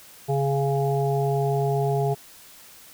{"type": "harmonic tone", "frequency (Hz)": 138.7, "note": "C#3", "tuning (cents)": 1, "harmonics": [1, 3, 5, 6], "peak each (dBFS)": [-23, -25, -28, -32], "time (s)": [0.28, 2.15], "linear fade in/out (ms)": 20, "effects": ["white hiss -48 dBFS RMS until 2.93 s"]}